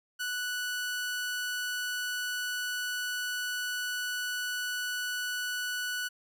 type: tone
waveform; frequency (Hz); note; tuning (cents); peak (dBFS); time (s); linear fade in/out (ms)
sawtooth; 1480; F#6; 0; -28; 0.19-6.09; 20
effects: none